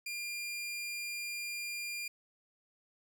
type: tone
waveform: sawtooth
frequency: 2400 Hz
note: D7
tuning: 37 cents sharp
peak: -34 dBFS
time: 0.06-2.08 s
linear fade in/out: 5 ms
effects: none